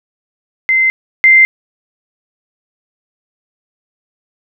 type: tone pair in turn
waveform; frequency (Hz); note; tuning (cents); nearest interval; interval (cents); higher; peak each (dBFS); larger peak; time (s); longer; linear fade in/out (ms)
sine; 2072 / 2085; C7 / C7; -17 / -7; unison; 10; second; -8 / -3; second; 0.69-0.9 / 1.24-1.45; neither; 0
effects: none